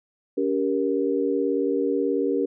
sine chord, G diminished, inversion second, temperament just, 282.2 / 392 / 470.4 Hz, Db4 / G4 / Bb4, +31 / 0 / +16 cents, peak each -25 dBFS, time 0.37-2.46 s, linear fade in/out 10 ms, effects none

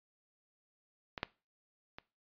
clicks, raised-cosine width 0.3 ms, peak -23 / -16 / -29 dBFS, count 3, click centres 1.178 / 1.231 / 1.985 s, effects noise-tail reverb RT60 0.3 s tail -21 dB re dry + resampled to 11025 Hz

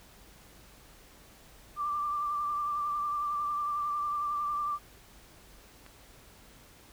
sine tone with vibrato, 1178 Hz, D6, 5 cents sharp, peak -29 dBFS, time 1.76-4.79 s, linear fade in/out 50 ms, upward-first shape triangle, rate 11 Hz, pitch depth 33 cents each way
click, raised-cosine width 0.3 ms, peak -33 dBFS, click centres 5.864 s
effects added 50 Hz sine -61 dBFS peak until 6.92 s + pink hiss -56 dBFS RMS until 6.92 s

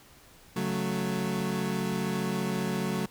30% pulse chord, F# minor, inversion second, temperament equal, 138.59 / 185 / 220 Hz, C#3 / F#3 / A3, 0 / 0 / 0 cents, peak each -33 / -28 / -30 dBFS, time 0.56-3.06 s, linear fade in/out 5 ms, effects pink hiss -55 dBFS RMS until 3.1 s

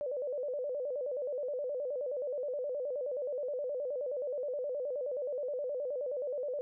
sine tone with vibrato, 542 Hz, C#5, 39 cents flat, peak -33 dBFS, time 0.01-6.61 s, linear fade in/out 0 ms, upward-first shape square, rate 9.5 Hz, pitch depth 130 cents each way, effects none

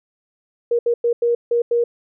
sine tone bursts at uneven times, 473.1 Hz, A#4, 26 cents sharp, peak -14 dBFS, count 6, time 0.71-0.79 / 0.86-0.94 / 1.04-1.13 / 1.22-1.35 / 1.51-1.62 / 1.71-1.84 s, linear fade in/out 5 ms, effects none

